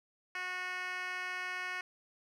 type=tone with band-pass filter; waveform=10% pulse; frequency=365.3 Hz; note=F#4; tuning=22 cents flat; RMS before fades=-39 dBFS; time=0.35-1.81 s; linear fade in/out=2 ms; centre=2100 Hz; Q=1.5; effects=none